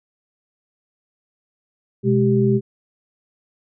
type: tone cluster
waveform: sine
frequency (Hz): 126.2 / 208.1 / 389.7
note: B2 / G#3 / G4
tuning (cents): +38 / +4 / -10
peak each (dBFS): -18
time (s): 2.03-2.61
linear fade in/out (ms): 50
effects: none